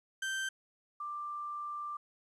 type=tone pair in turn; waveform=35% pulse / sine; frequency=1560 / 1182.6 Hz; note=G6 / D6; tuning=-9 / +12 cents; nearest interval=perfect fourth; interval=479 cents; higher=first; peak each=-32 / -37 dBFS; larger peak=first; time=0.22-0.49 / 1-1.97 s; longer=second; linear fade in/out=5 ms; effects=resampled to 24000 Hz + 12-bit